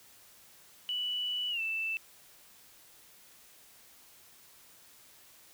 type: tone with pitch glide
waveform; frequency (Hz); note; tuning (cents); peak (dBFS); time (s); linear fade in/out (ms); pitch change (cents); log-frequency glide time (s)
sine; 2960 to 2652; F#7 to E7; 0 to +10; -31; 0.89-1.97; 0; -190; 1.5-1.61
effects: white hiss -58 dBFS RMS until 5.53 s